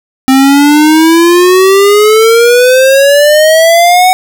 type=exponential sweep; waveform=square; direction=up; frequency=261.6 to 750 Hz; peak=-3 dBFS; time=0.28-4.13 s; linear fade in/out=0 ms; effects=none